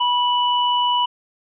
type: tone pair together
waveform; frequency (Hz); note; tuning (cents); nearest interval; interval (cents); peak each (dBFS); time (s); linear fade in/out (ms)
sine; 977 / 2961; B5 / F#7; -19 / +1; octave + perfect fifth; 1920; -17 / -21; 0-1.06; 10
effects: none